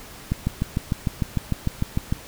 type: click train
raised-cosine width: 5 ms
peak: -9 dBFS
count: 13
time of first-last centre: 0.32-2.125 s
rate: 6.65 Hz
effects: pink hiss -42 dBFS RMS until 2.27 s